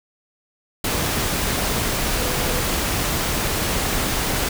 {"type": "tone in noise", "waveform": "sine", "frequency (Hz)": 499.4, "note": "B4", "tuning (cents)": 19, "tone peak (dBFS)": -31, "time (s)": [2.19, 2.6], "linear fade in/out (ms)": 5, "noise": "pink", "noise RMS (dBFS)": -22, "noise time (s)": [0.84, 4.49], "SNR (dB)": -12, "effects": []}